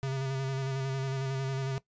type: tone with vibrato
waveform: square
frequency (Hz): 134.3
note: C3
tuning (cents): +46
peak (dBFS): -31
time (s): 0.03-1.78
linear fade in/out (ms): 0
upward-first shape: square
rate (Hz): 11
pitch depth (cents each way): 22
effects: noise-tail reverb RT60 0.1 s tail -18 dB re dry + resampled to 16000 Hz